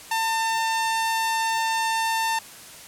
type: tone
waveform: sawtooth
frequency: 899 Hz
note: A5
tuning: 37 cents sharp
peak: -18 dBFS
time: 0.11-2.39 s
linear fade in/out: 5 ms
effects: white hiss -43 dBFS RMS until 2.87 s + low-pass 12000 Hz 12 dB/octave